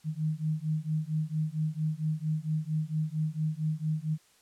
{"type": "beating tone pair", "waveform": "sine", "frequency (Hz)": [153.5, 157.9], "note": ["D#3", "D#3"], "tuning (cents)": [-23, 26], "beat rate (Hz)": 4.4, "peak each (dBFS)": -31, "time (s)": [0.04, 4.18], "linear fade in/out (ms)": 50, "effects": ["white hiss -63 dBFS RMS until 4.41 s", "low-pass 10000 Hz 12 dB/octave"]}